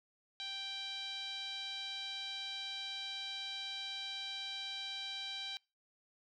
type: tone with low-pass filter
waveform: 5% pulse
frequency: 784 Hz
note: G5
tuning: in tune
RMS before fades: -43 dBFS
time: 0.4-5.57 s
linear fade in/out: 0 ms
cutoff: 3700 Hz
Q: 5.2
effects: noise-tail reverb RT60 0.3 s tail -25 dB re dry